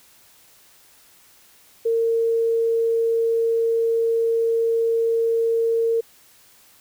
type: tone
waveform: sine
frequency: 457.7 Hz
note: A#4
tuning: 32 cents flat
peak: -17 dBFS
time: 1.85-6.01 s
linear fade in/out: 10 ms
effects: white hiss -53 dBFS RMS until 6.8 s